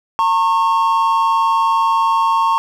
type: tone pair together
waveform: triangle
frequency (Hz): 910 / 1089.8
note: A#5 / C#6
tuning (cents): -42 / -30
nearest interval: minor third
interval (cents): 312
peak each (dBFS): -13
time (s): 0.19-2.58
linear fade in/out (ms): 0
effects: none